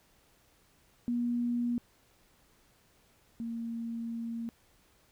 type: tone pair in turn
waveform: sine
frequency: 240 / 230.9 Hz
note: B3 / A#3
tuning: -49 / -16 cents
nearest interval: minor second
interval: 67 cents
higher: first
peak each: -28 / -34 dBFS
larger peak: first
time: 1.08-1.78 / 3.4-4.49 s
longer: second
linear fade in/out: 0 ms
effects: pink hiss -66 dBFS RMS until 5.11 s